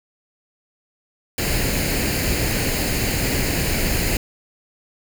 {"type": "noise with comb filter", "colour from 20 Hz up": "pink", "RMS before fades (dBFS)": -21, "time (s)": [1.38, 4.17], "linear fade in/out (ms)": 2, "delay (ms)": 0.43, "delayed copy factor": 0.6, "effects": []}